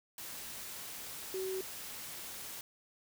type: tone in noise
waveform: sine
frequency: 377.8 Hz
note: F#4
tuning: 36 cents sharp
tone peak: -35 dBFS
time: 1.34-1.61 s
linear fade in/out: 2 ms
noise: white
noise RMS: -45 dBFS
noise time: 0.18-2.61 s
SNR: +7 dB
effects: none